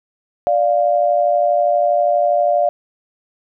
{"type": "tone pair together", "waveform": "sine", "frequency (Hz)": [587.6, 700], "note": ["D5", "F5"], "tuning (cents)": [1, 4], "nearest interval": "minor third", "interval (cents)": 303, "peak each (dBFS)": -15, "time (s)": [0.47, 2.69], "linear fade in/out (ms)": 0, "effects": []}